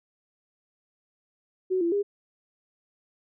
sine tone with pitch steps, 372.4 / 339.6 / 405.2 Hz, F#4 / F4 / G#4, +11 / -48 / -43 cents, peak -22 dBFS, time 1.7-2.03 s, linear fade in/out 20 ms, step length 110 ms, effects none

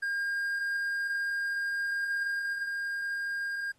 triangle tone with level steps, 1612 Hz, G6, 48 cents sharp, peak -27 / -29 dBFS, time 0.02-3.72 s, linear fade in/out 10 ms, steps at 2.54 s, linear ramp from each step 5 ms, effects pink hiss -70 dBFS RMS until 3.78 s + AAC 32 kbps

